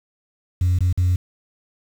sine tone with dropouts, 89.9 Hz, F#2, 49 cents flat, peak -13 dBFS, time 0.61-1.16 s, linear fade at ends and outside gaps 5 ms, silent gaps 0.788-0.806 / 0.928-0.975 s, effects tanh soft clip ceiling -13 dBFS + 7-bit

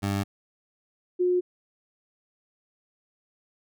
20% pulse / sine tone pair in turn, 99.7 / 359.9 Hz, G2 / F#4, +30 / -48 cents, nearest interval octave + minor seventh, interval 2222 cents, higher second, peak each -20 dBFS, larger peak neither, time 0.02-0.24 / 1.19-1.41 s, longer neither, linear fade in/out 20 ms, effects none

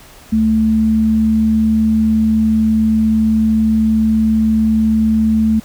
sine tone pair together, 73.42 / 220 Hz, D2 / A3, 0 / 0 cents, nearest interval octave + perfect fifth, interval 1900 cents, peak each -22 / -10 dBFS, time 0.32-5.6 s, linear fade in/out 10 ms, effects pink hiss -41 dBFS RMS until 5.64 s

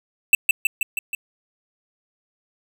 square tone with echo, 2658 Hz, E7, 14 cents sharp, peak -10 dBFS, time 0.33-0.35 s, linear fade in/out 2 ms, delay 160 ms, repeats 5, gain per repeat -3 dB, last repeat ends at 1.15 s, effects none

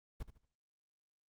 brown noise with echo, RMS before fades -41 dBFS, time 0.2-0.23 s, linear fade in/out 5 ms, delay 75 ms, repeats 3, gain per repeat -11 dB, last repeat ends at 0.455 s, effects noise-tail reverb RT60 0.5 s tail -23 dB re dry + Opus 32 kbps

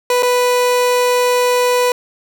30% pulse tone with dropouts, 493.9 Hz, B4, in tune, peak -9 dBFS, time 0.1-1.92 s, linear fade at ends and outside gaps 2 ms, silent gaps 0.225-0.23 s, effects none

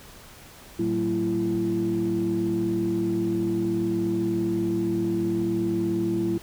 sine tone cluster, 112.6 / 187.6 / 228.2 / 336.1 Hz, A2 / F#3 / A#3 / E4, +40 / +24 / -37 / +34 cents, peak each -32 / -28 / -32 / -23 dBFS, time 0.79-6.38 s, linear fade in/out 5 ms, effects tanh soft clip ceiling -16 dBFS + pink hiss -47 dBFS RMS until 6.42 s

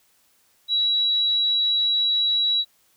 sine tone, 3898 Hz, B7, 23 cents flat, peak -18 dBFS, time 0.68-2.65 s, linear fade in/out 50 ms, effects white hiss -62 dBFS RMS until 2.96 s

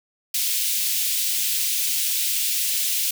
white high-pass noise, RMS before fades -23 dBFS, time 0.34-3.11 s, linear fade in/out 5 ms, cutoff 2500 Hz, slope 24 dB/octave, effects none

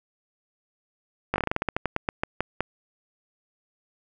slowing click train, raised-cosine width 0.5 ms, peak -9 dBFS, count 17, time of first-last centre 1.34-2.606 s, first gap 19 ms, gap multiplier 1.17, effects none

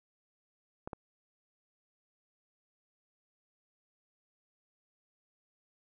clicks, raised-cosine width 1 ms, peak -25 dBFS, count 2, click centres 0.875 / 0.932 s, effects none

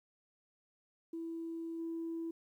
sine tone with level steps, 330.4 Hz, E4, 4 cents sharp, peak -38 / -36 dBFS, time 1.13-2.31 s, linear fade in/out 5 ms, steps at 1.78 s, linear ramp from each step 20 ms, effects tanh soft clip ceiling -33 dBFS + 12-bit

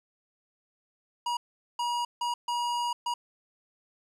square tone bursts at uneven times, 958 Hz, A#5, 47 cents sharp, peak -28 dBFS, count 5, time 1.26-1.37 / 1.79-2.05 / 2.21-2.34 / 2.48-2.93 / 3.06-3.14 s, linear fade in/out 5 ms, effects low-pass 8000 Hz 12 dB/octave + 10-bit

